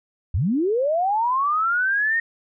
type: linear sweep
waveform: sine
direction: up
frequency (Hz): 64.9 to 1864.7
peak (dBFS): -18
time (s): 0.34-2.2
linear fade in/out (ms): 5
effects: none